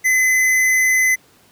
sine tone with tanh clipping, 2031 Hz, B6, 48 cents sharp, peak -14 dBFS, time 0.04-1.16 s, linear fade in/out 20 ms, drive 18 dB, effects pink hiss -52 dBFS RMS until 1.51 s + high-pass 100 Hz 12 dB/octave

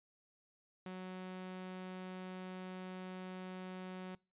sawtooth tone, 185 Hz, F#3, in tune, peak -40 dBFS, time 0.86-4.15 s, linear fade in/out 2 ms, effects noise-tail reverb RT60 0.3 s tail -25 dB re dry + resampled to 8000 Hz

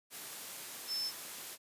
sine tone in noise, 5274 Hz, E8, in tune, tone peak -34 dBFS, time 0.87-1.12 s, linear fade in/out 50 ms, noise white, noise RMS -45 dBFS, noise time 0.1-1.58 s, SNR +8 dB, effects high-pass 150 Hz 12 dB/octave + resampled to 32000 Hz

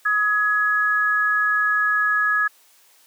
sine tone pair together, 1263.6 / 1681 Hz, D#6 / G#6, +26 / +20 cents, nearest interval perfect fourth, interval 494 cents, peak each -22 / -18 dBFS, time 0.05-2.48 s, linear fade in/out 10 ms, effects white hiss -55 dBFS RMS until 3.06 s + high-pass 400 Hz 12 dB/octave

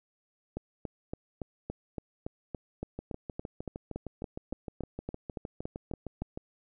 two click trains, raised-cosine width 2 ms, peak -22 / -24 dBFS, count 21 / 23, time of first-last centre 0.57-6.22 / 2.99-6.375 s, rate 3.54 / 6.5 Hz, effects none

